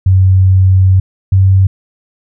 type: tone pair in turn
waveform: sine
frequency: 94.2 / 95.63 Hz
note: F#2 / G2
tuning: +32 / -42 cents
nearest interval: unison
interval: 26 cents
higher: second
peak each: -4 dBFS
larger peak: neither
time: 0.06-1 / 1.32-1.67 s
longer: first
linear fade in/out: 5 ms
effects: none